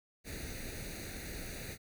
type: noise with comb filter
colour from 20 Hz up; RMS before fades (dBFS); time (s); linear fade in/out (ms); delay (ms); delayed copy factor
pink; -43; 0.24-1.78; 50; 0.47; +0.8
effects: none